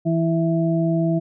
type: harmonic tone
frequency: 164.9 Hz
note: E3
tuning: 1 cent sharp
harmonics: 1 / 2 / 4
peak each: -19 / -22 / -25 dBFS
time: 0.05-1.2 s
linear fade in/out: 20 ms
effects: none